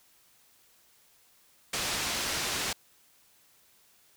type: low-pass noise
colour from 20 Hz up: white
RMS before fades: -32 dBFS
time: 1.73-2.73 s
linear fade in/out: 5 ms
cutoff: 6200 Hz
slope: 12 dB/octave
effects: white hiss -63 dBFS RMS until 4.16 s